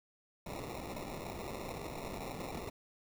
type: noise with sample-and-hold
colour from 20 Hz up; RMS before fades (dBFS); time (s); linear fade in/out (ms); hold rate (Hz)
blue; -43; 0.46-2.7; 5; 1575
effects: none